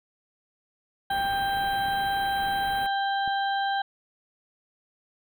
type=harmonic tone; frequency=790 Hz; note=G5; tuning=13 cents sharp; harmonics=1 / 2 / 4 / 5; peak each=-25 / -31 / -37 / -39 dBFS; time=1.1-3.82 s; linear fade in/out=5 ms
type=band-stop noise; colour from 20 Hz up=pink; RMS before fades=-40 dBFS; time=1.1-2.87 s; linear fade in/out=10 ms; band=2700 to 8800 Hz; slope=96 dB/octave
type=clicks; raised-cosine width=3 ms; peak=-30 dBFS; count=2; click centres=1.571 / 3.277 s
effects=none